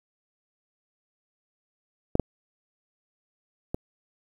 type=clicks; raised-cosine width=2 ms; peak=-8 / -7 / -15 dBFS; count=3; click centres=2.154 / 2.197 / 3.745 s; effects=8-bit